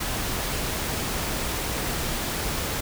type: noise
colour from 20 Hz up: pink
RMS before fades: -28 dBFS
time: 0-2.81 s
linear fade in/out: 10 ms
effects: none